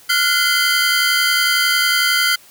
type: tone cluster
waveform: square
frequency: 1391 / 1462 / 2051 / 3128 / 4763 Hz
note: F6 / F#6 / C7 / G7 / D8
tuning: -7 / -21 / -35 / -4 / +24 cents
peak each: -21 dBFS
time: 0.09-2.36 s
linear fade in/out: 10 ms
effects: white hiss -46 dBFS RMS until 2.5 s + high-pass 60 Hz 12 dB/octave